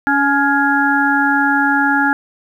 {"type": "harmonic tone with a mistuned harmonic", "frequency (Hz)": 281.2, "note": "C#4", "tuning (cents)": 25, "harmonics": [1, 3, 5, 6], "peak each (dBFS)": [-17, -17, -17, -17], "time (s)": [0.07, 2.13], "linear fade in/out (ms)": 0, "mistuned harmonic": 6, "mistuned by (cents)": -24, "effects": ["8-bit"]}